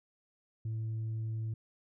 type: tone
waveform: sine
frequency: 111.1 Hz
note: A2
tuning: 17 cents sharp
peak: -31 dBFS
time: 0.65-1.54 s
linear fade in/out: 5 ms
effects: tanh soft clip ceiling -32 dBFS